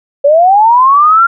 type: linear sweep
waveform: sine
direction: up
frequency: 550 to 1396.9 Hz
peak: -3 dBFS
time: 0.24-1.27 s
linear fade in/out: 10 ms
effects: none